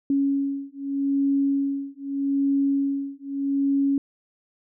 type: beating tone pair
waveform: sine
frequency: 277 / 277.81 Hz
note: C#4 / C#4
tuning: -1 / +4 cents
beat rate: 0.81 Hz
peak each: -24 dBFS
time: 0.1-3.98 s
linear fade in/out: 2 ms
effects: none